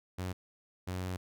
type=tone bursts at uneven times; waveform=sawtooth; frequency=91.8 Hz; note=F#2; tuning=13 cents flat; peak=-31 dBFS; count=2; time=0.18-0.33 / 0.87-1.17 s; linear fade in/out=10 ms; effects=none